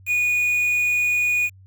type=tone with quantisation; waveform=triangle; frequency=2458 Hz; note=D#7; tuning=22 cents flat; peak=-16 dBFS; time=0.06-1.5 s; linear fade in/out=50 ms; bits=6; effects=added 95 Hz sine -45 dBFS peak until 1.66 s